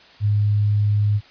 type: tone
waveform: sine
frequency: 103.83 Hz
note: G#2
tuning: in tune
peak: -15 dBFS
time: 0.2-1.21 s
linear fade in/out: 50 ms
effects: white hiss -48 dBFS RMS until 1.3 s + resampled to 11025 Hz